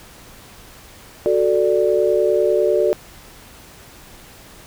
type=chord; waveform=sine; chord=D major; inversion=first; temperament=equal; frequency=370 / 440 / 587.3 Hz; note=F#4 / A4 / D5; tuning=0 / 0 / 0 cents; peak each=-18 dBFS; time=1.26-2.93 s; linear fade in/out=0 ms; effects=pink hiss -43 dBFS RMS until 4.66 s